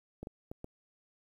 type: clicks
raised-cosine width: 2 ms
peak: -28 dBFS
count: 4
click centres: 0.23 / 0.271 / 0.515 / 0.644 s
effects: 10-bit